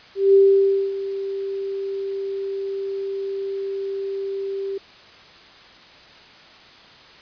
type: tone with ADSR envelope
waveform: sine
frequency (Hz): 392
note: G4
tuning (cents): 0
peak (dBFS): -9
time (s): 0.15-4.78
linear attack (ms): 190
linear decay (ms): 580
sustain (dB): -15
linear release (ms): 5
effects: white hiss -46 dBFS RMS until 7.21 s + resampled to 11025 Hz